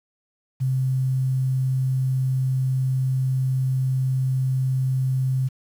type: tone with quantisation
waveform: sine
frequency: 130.81 Hz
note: C3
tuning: in tune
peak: -19 dBFS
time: 0.6-5.49 s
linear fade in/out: 20 ms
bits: 8
effects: none